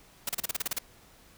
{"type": "noise bursts", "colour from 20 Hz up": "white", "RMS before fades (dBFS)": -30, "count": 10, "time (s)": [0.27, 0.787], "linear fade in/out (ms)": 5, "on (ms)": 22, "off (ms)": 33, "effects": ["pink hiss -57 dBFS RMS until 1.37 s"]}